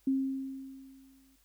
sine tone with exponential decay, 267.8 Hz, C4, 40 cents sharp, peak -24 dBFS, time 0.07-1.36 s, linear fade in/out 5 ms, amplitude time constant 280 ms, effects added 50 Hz sine -69 dBFS peak until 1.44 s + white hiss -69 dBFS RMS until 1.44 s

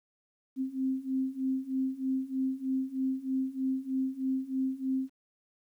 sine beating tone pair, 261.6 / 264.8 Hz, C4 / C4, 0 / +21 cents, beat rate 3.2 Hz, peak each -33 / -31 dBFS, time 0.56-5.1 s, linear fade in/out 50 ms, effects 11-bit

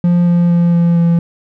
triangle tone with pitch steps, 174.61 / 173.3 / 172.01 / 170.72 / 169.44 Hz, F3 / F3 / F3 / F3 / E3, 0 / -13 / -26 / -39 / +48 cents, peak -6 dBFS, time 0.04-1.19 s, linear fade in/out 2 ms, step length 230 ms, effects none

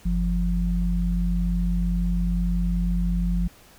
sine tone pair together, 48.81 / 174.61 Hz, G1 / F3, -7 / 0 cents, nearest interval octave + minor seventh, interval 2207 cents, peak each -22 / -24 dBFS, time 0.05-3.48 s, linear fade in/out 10 ms, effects pink hiss -52 dBFS RMS until 3.78 s

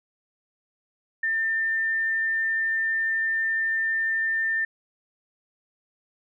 sine tone, 1797 Hz, A6, 36 cents sharp, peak -22 dBFS, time 1.23-4.65 s, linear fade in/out 5 ms, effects none

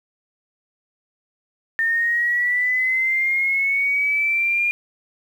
sine linear sweep, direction up, 1811 to 2418 Hz, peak -17 dBFS, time 1.79-4.71 s, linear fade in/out 0 ms, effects 8-bit

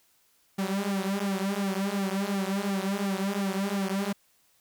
sawtooth tone with flanger, 196.5 Hz, G3, 4 cents sharp, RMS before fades -29 dBFS, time 0.58-4.13 s, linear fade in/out 10 ms, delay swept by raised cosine 1.9 to 7.6 ms, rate 2.8 Hz, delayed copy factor -1, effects white hiss -66 dBFS RMS until 4.6 s

